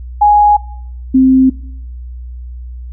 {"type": "tone pair in turn", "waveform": "sine", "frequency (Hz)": [830.6, 261.6], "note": ["G#5", "C4"], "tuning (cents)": [0, 0], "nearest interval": "octave + minor sixth", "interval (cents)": 2000, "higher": "first", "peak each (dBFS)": -4, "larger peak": "neither", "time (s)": [[0.21, 0.57], [1.14, 1.5]], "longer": "neither", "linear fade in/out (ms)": 10, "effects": ["noise-tail reverb RT60 0.7 s tail -21 dB re dry", "added 61 Hz sine -24 dBFS peak until 2.92 s"]}